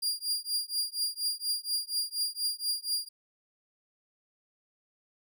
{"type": "tone with tremolo", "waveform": "sawtooth", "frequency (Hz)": 4807, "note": "D8", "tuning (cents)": 39, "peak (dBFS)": -23, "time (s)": [0.02, 3.09], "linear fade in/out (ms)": 10, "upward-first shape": "triangle", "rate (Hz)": 4.2, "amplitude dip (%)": 100, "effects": []}